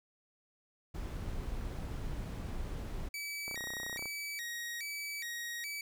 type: noise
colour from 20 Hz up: brown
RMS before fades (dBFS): -39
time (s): 0.94-3.09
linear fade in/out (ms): 10
type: tone with vibrato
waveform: sawtooth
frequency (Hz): 2081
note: C7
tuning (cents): -10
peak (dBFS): -35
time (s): 3.14-5.81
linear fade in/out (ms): 2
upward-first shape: square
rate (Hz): 1.2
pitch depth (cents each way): 170
type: click train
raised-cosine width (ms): 1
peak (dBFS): -32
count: 19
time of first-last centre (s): 3.48-4.057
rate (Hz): 31.2
effects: none